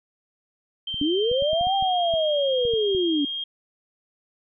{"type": "tone with pitch glide", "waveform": "sine", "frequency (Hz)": [3136, 3230], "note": ["G7", "G#7"], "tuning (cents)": [0, -49], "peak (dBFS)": -27, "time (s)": [0.87, 3.44], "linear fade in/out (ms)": 5, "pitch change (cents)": 51, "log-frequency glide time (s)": [1.18, 1.9]}
{"type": "clicks", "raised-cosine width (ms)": 5, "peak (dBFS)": -26, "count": 12, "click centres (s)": [0.943, 1.014, 1.315, 1.423, 1.532, 1.611, 1.67, 1.825, 2.139, 2.652, 2.737, 2.949]}
{"type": "linear two-way sweep", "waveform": "sine", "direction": "up then down", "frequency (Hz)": [277, 790, 277], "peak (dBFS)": -20, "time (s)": [1.01, 3.25], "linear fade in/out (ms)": 5, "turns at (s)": 1.75}
{"effects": []}